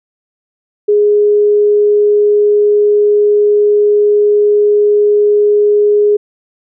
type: tone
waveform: sine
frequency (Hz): 415.3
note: G#4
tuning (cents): 0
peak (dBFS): -6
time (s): 0.88-6.17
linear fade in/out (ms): 10
effects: none